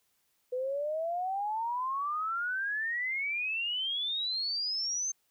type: exponential sweep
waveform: sine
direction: up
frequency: 493.9 to 6350 Hz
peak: -30 dBFS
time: 0.52-5.12 s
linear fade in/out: 10 ms
effects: white hiss -74 dBFS RMS until 5.3 s